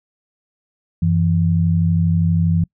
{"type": "tone pair together", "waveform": "sine", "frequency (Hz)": [93.4, 165.89], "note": ["F#2", "E3"], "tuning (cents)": [17, 11], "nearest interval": "minor seventh", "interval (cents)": 994, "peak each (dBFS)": [-17, -15], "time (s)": [1.02, 2.64], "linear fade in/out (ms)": 5, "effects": ["noise-tail reverb RT60 0.1 s tail -26 dB re dry"]}